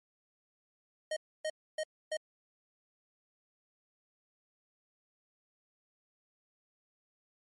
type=tone bursts; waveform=square; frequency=622.3 Hz; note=D#5; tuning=in tune; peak=-33 dBFS; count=4; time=1.11-2.17 s; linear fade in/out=5 ms; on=55 ms; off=280 ms; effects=MP3 48 kbps